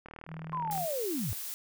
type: click train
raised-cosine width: 0.5 ms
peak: -30 dBFS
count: 29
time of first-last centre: 0.06-0.778 s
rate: 39 Hz
type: tone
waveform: sine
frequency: 160 Hz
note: D#3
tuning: 49 cents sharp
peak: -39 dBFS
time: 0.27-0.87 s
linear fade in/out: 50 ms
type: linear sweep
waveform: sine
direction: down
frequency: 1057 to 75.9 Hz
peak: -31 dBFS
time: 0.53-1.33 s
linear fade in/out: 0 ms
type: noise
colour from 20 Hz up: blue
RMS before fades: -39 dBFS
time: 0.71-1.54 s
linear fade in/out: 0 ms
effects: none